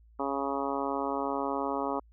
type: harmonic tone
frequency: 138.59 Hz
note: C#3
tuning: in tune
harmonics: 2 / 3 / 4 / 5 / 6 / 7 / 8 / 9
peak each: -35 / -36 / -37 / -38 / -37 / -37 / -38 / -40 dBFS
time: 0.19-2 s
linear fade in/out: 10 ms
effects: added 56 Hz sine -55 dBFS peak until 2.12 s